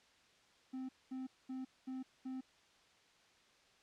triangle tone bursts, 260.2 Hz, C4, 9 cents flat, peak -39 dBFS, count 5, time 0.73-2.41 s, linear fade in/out 10 ms, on 160 ms, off 220 ms, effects white hiss -68 dBFS RMS until 3.82 s + low-pass 5000 Hz 12 dB/octave

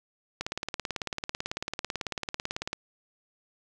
click train, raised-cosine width 0.2 ms, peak -14 dBFS, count 43, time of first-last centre 0.41-2.73 s, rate 18.1 Hz, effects none

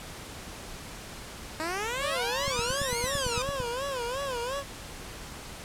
10% pulse exponential two-way sweep, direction up then down, 308.4 to 2217 to 1195 Hz, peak -22 dBFS, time 1.6-3.42 s, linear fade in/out 0 ms, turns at 2.99 s
25% pulse tone with vibrato, 515 Hz, C5, 28 cents flat, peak -27 dBFS, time 1.99-4.64 s, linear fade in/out 50 ms, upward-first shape sine, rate 2.8 Hz, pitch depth 160 cents each way
click train, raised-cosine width 5 ms, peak -22 dBFS, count 11, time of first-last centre 2.48-3.602 s, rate 8.91 Hz
effects pink hiss -42 dBFS RMS until 5.64 s + low-pass 11000 Hz 12 dB/octave

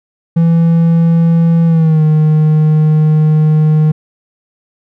triangle tone with pitch glide, 166.5 to 154.46 Hz, E3 to D#3, +18 to -12 cents, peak -4 dBFS, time 0.36-3.92 s, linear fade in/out 10 ms, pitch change -130 cents, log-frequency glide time 1.66-2.03 s, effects none

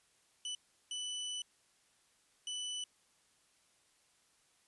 sawtooth tone bursts at uneven times, 2984 Hz, F#7, 14 cents sharp, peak -35 dBFS, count 3, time 0.45-0.55 / 0.91-1.42 / 2.47-2.84 s, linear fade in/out 2 ms, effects white hiss -71 dBFS RMS until 4.67 s + resampled to 24000 Hz

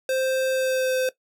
square tone with pitch glide, 523.3 to 515.5 Hz, C5 to C5, 0 to -26 cents, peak -22 dBFS, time 0.09-1.09 s, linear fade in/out 2 ms, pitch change -26 cents, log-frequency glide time 0.51-0.96 s, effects noise-tail reverb RT60 0.1 s tail -17 dB re dry

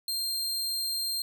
sawtooth tone, 4186 Hz, C8, in tune, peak -26 dBFS, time 0.08-1.22 s, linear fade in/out 2 ms, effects none

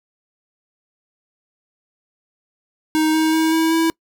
square tone with pitch steps, 312.9 / 316.4 / 319.8 / 323.4 / 326.9 Hz, D#4 / D#4 / D#4 / E4 / E4, +10 / +29 / +48 / -33 / -14 cents, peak -15 dBFS, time 2.95-3.9 s, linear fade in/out 0 ms, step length 190 ms, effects noise-tail reverb RT60 0.1 s tail -26 dB re dry

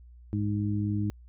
harmonic tone, 103.7 Hz, G#2, 2 cents flat, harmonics 1 / 2 / 3, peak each -28 / -31 / -33 dBFS, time 0.33-1.1 s, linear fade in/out 0 ms, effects added 60 Hz sine -48 dBFS peak until 1.28 s

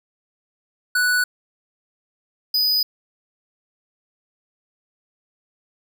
square tone pair in turn, 1480 / 4978 Hz, F#6 / D#8, 0 / 0 cents, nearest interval octave + major sixth, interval 2100 cents, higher second, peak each -17 dBFS, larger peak neither, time 0.95-1.24 / 2.54-2.83 s, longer neither, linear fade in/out 5 ms, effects none

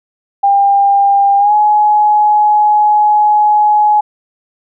sine tone with pitch glide, 799 to 841.6 Hz, G5 to G#5, +33 to +23 cents, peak -6 dBFS, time 0.43-4.01 s, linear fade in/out 10 ms, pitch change +90 cents, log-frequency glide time 1.38-1.53 s, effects none

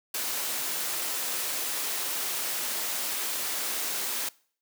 white high-pass noise, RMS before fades -31 dBFS, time 0.14-4.29 s, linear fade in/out 5 ms, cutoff 280 Hz, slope 12 dB/octave, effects noise-tail reverb RT60 0.5 s tail -23 dB re dry

